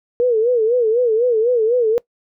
sine tone with vibrato, 466.2 Hz, A#4, in tune, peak -12 dBFS, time 0.2-1.98 s, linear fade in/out 0 ms, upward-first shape sine, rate 4 Hz, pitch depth 130 cents each way, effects noise-tail reverb RT60 0.1 s tail -22 dB re dry

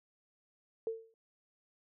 sine tone with exponential decay, 450.1 Hz, A4, 39 cents sharp, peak -30 dBFS, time 0.87-1.14 s, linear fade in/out 1 ms, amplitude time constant 57 ms, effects none

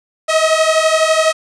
sawtooth beating tone pair, 630 / 642 Hz, D#5 / E5, +21 / -46 cents, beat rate 12 Hz, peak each -10 dBFS, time 0.28-1.33 s, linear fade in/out 20 ms, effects resampled to 22050 Hz + 7-bit

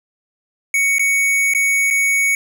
square tone with dropouts, 2230 Hz, C#7, 10 cents sharp, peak -14 dBFS, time 0.74-2.35 s, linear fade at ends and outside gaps 2 ms, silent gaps 0.984-0.994 / 1.537-1.548 / 1.903-1.908 s, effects none

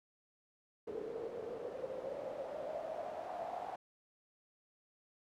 pink noise with band-pass filter sweep, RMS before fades -43 dBFS, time 0.87-3.76 s, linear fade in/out 5 ms, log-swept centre 430 to 750 Hz, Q 8.5, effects none

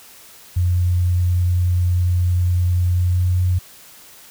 sine tone with pitch glide, 89 to 90.45 Hz, F2 to F#2, +33 to -39 cents, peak -14 dBFS, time 0.56-3.59 s, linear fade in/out 10 ms, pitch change +28 cents, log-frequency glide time 2.92-3.36 s, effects white hiss -44 dBFS RMS until 4.3 s

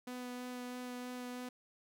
sawtooth tone with vibrato, 248.4 Hz, B3, 10 cents sharp, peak -38 dBFS, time 0.07-1.49 s, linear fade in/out 5 ms, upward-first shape sine, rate 3.1 Hz, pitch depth 9 cents each way, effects none

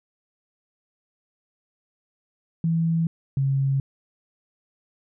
sine tone pair in turn, 164.81 / 136.37 Hz, E3 / C#3, 0 / -28 cents, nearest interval minor third, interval 328 cents, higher first, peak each -19 dBFS, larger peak neither, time 2.64-3.07 / 3.37-3.8 s, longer neither, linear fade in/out 2 ms, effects none

